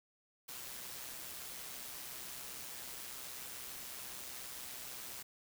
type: noise with amplitude modulation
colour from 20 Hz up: white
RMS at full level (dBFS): -45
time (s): 0.48-5.23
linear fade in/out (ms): 10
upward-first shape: sine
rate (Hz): 127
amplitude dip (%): 40
effects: none